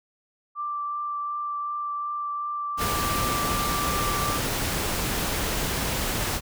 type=tone with vibrato; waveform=sine; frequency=1174.7 Hz; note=D6; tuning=in tune; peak=-27 dBFS; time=0.55-4.4 s; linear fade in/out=50 ms; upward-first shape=triangle; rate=2.7 Hz; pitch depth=10 cents each way
type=noise; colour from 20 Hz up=pink; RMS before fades=-27 dBFS; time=2.77-6.41 s; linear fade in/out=50 ms
effects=none